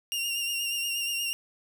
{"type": "tone with vibrato", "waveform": "sawtooth", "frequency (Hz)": 2794, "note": "F7", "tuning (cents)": 0, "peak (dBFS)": -25, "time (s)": [0.12, 1.33], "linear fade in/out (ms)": 0, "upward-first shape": "sine", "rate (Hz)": 8.4, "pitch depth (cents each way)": 32, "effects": []}